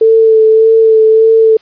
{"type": "tone with vibrato", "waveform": "sine", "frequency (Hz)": 443.4, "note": "A4", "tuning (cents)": 13, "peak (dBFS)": -3, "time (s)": [0.01, 1.57], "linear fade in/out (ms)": 5, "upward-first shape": "sine", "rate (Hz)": 1.7, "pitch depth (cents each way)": 19, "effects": ["white hiss -46 dBFS RMS until 1.61 s", "resampled to 11025 Hz"]}